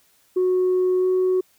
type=tone with pitch glide; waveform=sine; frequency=367.3 to 370.1 Hz; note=F#4 to F#4; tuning=-13 to 0 cents; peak=-15 dBFS; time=0.36-1.41 s; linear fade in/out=10 ms; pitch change=+13 cents; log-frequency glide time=0.99-1.06 s; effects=tanh soft clip ceiling -14 dBFS + white hiss -60 dBFS RMS until 1.58 s